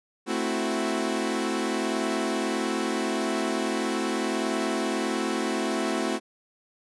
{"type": "chord", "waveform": "sawtooth", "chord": "F# half-diminished seventh", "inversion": "first", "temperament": "equal", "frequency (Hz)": [220, 261.6, 329.6, 370], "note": ["A3", "C4", "E4", "F#4"], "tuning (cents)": [0, 0, 0, 0], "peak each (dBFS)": -27, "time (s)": [0.26, 6.2], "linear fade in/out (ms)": 50, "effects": ["resampled to 24000 Hz"]}